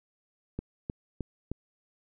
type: click train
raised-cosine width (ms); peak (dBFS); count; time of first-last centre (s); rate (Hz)
3; -20; 4; 0.59-1.516; 3.24
effects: none